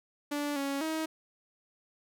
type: tone with pitch steps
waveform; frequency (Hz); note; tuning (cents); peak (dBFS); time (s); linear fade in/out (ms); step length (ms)
sawtooth; 290.9 / 277.7 / 317.4; D4 / C#4 / D#4; -16 / +3 / +35; -27; 0.31-1.06; 10; 250
effects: none